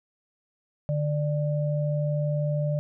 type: tone pair together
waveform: sine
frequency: 147.85 / 591 Hz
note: D3 / D5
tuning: +12 / +11 cents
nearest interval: 2 octaves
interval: 2399 cents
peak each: -24 / -30 dBFS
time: 0.89-2.79 s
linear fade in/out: 0 ms
effects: none